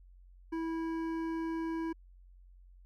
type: tone with hard clipping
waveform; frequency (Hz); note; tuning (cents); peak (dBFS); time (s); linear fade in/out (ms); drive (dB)
sine; 327; E4; -14; -35; 0.52-1.93; 10; 11
effects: added 45 Hz sine -54 dBFS peak until 2.85 s